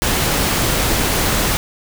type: noise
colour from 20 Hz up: pink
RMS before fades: -17 dBFS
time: 0.02-1.57 s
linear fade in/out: 0 ms
effects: none